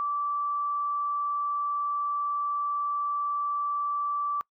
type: tone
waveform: sine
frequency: 1162 Hz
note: D6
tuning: 19 cents flat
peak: -26 dBFS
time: 0-4.41 s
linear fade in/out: 0 ms
effects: noise-tail reverb RT60 0.1 s tail -24 dB re dry